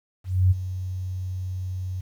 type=tone with ADSR envelope; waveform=sine; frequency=92.5 Hz; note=F#2; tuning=in tune; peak=-13 dBFS; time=0.24-2.01 s; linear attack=270 ms; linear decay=23 ms; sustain=-14 dB; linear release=8 ms; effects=9-bit